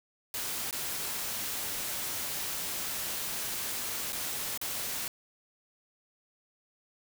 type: noise with dropouts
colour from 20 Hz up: white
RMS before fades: -35 dBFS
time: 0.34-5.08 s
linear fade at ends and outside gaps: 1 ms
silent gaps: 0.71-0.727 / 4.123-4.129 / 4.576-4.614 s
effects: none